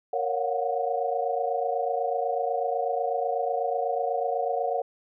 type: chord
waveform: sine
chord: Gb major seventh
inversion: first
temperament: equal with one note detuned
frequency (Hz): 466.2 / 554.4 / 711.9 / 740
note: Bb4 / Db5 / F5 / Gb5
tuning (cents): 0 / 0 / +33 / 0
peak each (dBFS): -30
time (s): 0.13-4.82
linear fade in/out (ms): 5
effects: none